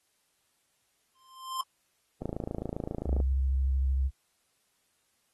square tone with exponential growth, 1046.5 Hz, C6, in tune, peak -28 dBFS, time 1.15-1.61 s, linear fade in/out 2 ms, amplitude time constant 100 ms
click train, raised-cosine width 2 ms, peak -20 dBFS, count 28, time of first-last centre 2.22-3.202 s, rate 27.5 Hz
sine tone with vibrato, 66.5 Hz, C2, 29 cents sharp, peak -24 dBFS, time 3.05-4.11 s, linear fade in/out 50 ms, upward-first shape triangle, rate 13 Hz, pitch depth 35 cents each way
effects white hiss -73 dBFS RMS until 5.33 s + AAC 32 kbps

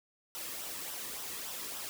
white noise with flanger, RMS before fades -41 dBFS, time 0.35-1.89 s, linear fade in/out 0 ms, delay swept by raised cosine 0.44 to 1.4 ms, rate 3.5 Hz, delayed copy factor -0.5, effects none

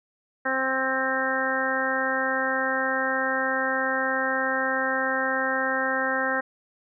harmonic tone, 263.3 Hz, C4, 11 cents sharp, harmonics 1 / 2 / 3 / 4 / 5 / 6 / 7, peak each -33 / -29 / -32 / -33 / -32 / -28 / -29 dBFS, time 0.45-6.41 s, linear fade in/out 10 ms, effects none

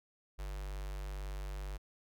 square tone with notch filter, 49 Hz, G1, in tune, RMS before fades -41 dBFS, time 0.38-1.78 s, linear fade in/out 20 ms, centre 210 Hz, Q 0.76, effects none

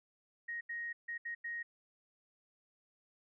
sine tone bursts at uneven times, 1874 Hz, A#6, 9 cents sharp, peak -38 dBFS, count 5, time 0.48-0.61 / 0.69-0.93 / 1.08-1.18 / 1.25-1.35 / 1.44-1.63 s, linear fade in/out 10 ms, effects none

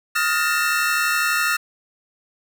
square tone cluster, 1260 / 1412 / 1788 / 1860 / 2669 Hz, D#6 / F6 / A6 / A#6 / E7, +21 / +19 / +27 / -4 / +21 cents, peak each -26 / -23 / -26 / -29 / -26 dBFS, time 0.15-1.57 s, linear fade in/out 10 ms, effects none

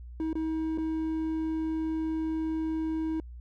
triangle tone with dropouts, 318.4 Hz, D#4, 40 cents sharp, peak -26 dBFS, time 0.2-3.2 s, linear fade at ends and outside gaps 1 ms, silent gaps 0.33-0.354 / 0.776-0.783 s, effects added 60 Hz sine -41 dBFS peak until 3.4 s

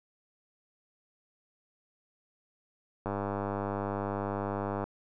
click train, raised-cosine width 1 ms, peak -19 dBFS, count 179, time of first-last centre 3.06-4.84 s, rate 100 Hz, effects none

